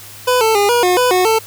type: tone with pitch steps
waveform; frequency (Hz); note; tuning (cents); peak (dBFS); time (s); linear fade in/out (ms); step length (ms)
25% pulse; 500 / 443.4 / 406.9 / 480.3 / 361 / 498.4 / 366 / 444.6; B4 / A4 / G#4 / B4 / F#4 / B4 / F#4 / A4; +21 / +13 / -35 / -48 / -43 / +16 / -19 / +18; -7; 0.27-1.39; 10; 140
effects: added 103 Hz sine -42 dBFS peak until 1.46 s + white hiss -36 dBFS RMS until 1.46 s